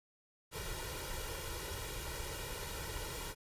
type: noise with comb filter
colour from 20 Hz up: pink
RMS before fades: -42 dBFS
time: 0.51-3.35 s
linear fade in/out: 50 ms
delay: 2.1 ms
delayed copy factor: +0.75
effects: resampled to 32000 Hz